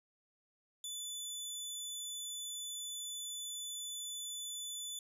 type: tone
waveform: 20% pulse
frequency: 3487 Hz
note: A7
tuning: 16 cents flat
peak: -35 dBFS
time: 0.84-4.99 s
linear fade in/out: 2 ms
effects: none